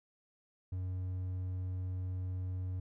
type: tone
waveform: triangle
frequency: 92.1 Hz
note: F#2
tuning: 7 cents flat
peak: -33 dBFS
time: 0.72-2.8 s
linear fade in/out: 5 ms
effects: none